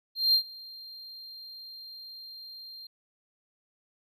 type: tone with ADSR envelope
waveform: triangle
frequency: 4186 Hz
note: C8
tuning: in tune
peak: -17 dBFS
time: 0.15-2.87 s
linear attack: 190 ms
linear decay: 86 ms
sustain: -24 dB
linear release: 5 ms
effects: none

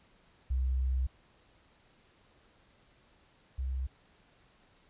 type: tone pair in turn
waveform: sine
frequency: 64.4 / 65.3 Hz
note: C2 / C2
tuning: -27 / -3 cents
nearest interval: unison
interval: 24 cents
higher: second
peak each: -27 / -31 dBFS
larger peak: first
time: 0.5-1.07 / 3.58-3.87 s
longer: first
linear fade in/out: 10 ms
effects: pink hiss -65 dBFS RMS until 4.89 s + resampled to 8000 Hz

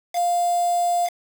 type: tone with quantisation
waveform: sine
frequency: 700 Hz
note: F5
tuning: 4 cents sharp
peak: -18 dBFS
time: 0.13-1.1 s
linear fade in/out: 50 ms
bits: 5
effects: none

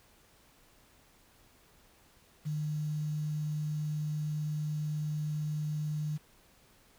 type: tone with quantisation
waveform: sine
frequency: 151.5 Hz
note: D#3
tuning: 46 cents flat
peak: -31 dBFS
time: 2.45-6.18 s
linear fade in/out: 20 ms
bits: 9
effects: pink hiss -63 dBFS RMS until 6.98 s

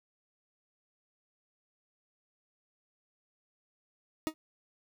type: tone with exponential decay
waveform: 40% pulse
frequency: 313.9 Hz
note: D#4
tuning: 15 cents sharp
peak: -24 dBFS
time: 4.27-4.34 s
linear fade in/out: 0 ms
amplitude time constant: 15 ms
effects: none

